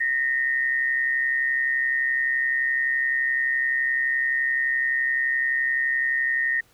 sine tone pair together, 1843.8 / 1975.5 Hz, A#6 / B6, -19 / 0 cents, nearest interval minor second, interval 119 cents, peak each -21 / -29 dBFS, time 0-6.61 s, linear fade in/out 10 ms, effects pink hiss -59 dBFS RMS until 6.73 s

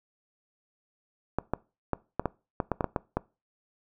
clicks, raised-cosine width 1 ms, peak -12 dBFS, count 11, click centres 1.386 / 1.536 / 1.933 / 2.196 / 2.257 / 2.602 / 2.717 / 2.808 / 2.843 / 2.962 / 3.17 s, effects noise-tail reverb RT60 0.3 s tail -22 dB re dry

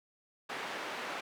white band-pass noise, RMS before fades -40 dBFS, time 0.49-1.21 s, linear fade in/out 10 ms, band 290 to 2000 Hz, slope 12 dB/octave, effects none

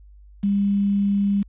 sine tone with quantisation, 200.6 Hz, G3, 40 cents sharp, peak -17 dBFS, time 0.43-1.43 s, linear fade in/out 10 ms, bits 7, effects added 50 Hz sine -44 dBFS peak until 1.48 s + resampled to 8000 Hz

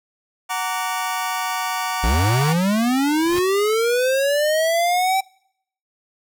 sawtooth chord, Gb augmented, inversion none, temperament just, 740 / 925 / 1156.2 Hz, Gb5 / Bb5 / D6, 0 / -14 / -27 cents, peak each -22 / -23 / -23 dBFS, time 0.49-2.54 s, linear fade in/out 20 ms
square linear sweep, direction up, 50.1 to 776 Hz, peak -17 dBFS, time 2.03-5.21 s, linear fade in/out 10 ms
pink noise with exponential growth, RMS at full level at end -27 dBFS, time 3.09-3.39 s, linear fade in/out 2 ms, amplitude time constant 65 ms
effects noise-tail reverb RT60 0.7 s tail -26 dB re dry

